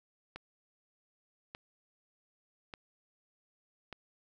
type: click train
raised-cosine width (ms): 0.3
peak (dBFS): -27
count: 4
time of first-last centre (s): 0.36-3.927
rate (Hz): 0.841
effects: none